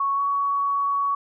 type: tone with pitch glide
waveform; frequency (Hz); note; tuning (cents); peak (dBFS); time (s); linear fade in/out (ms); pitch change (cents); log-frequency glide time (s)
sine; 1108.7 to 1122.9; C#6 to C#6; 0 to +22; -20; 0-1.15; 5; +22; 0.15-0.21
effects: none